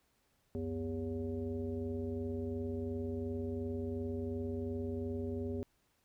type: tone with frequency modulation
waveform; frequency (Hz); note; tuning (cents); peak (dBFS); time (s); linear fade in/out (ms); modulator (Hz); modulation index
sine; 246.9; B3; 0; -35; 0.55-5.63; 0; 157; 1.4
effects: pink hiss -75 dBFS RMS until 6.04 s